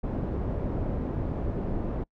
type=low-pass noise; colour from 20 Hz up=pink; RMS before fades=-30 dBFS; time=0.03-2.04 s; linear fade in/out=10 ms; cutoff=520 Hz; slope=12 dB/octave; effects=noise-tail reverb RT60 0.1 s tail -26 dB re dry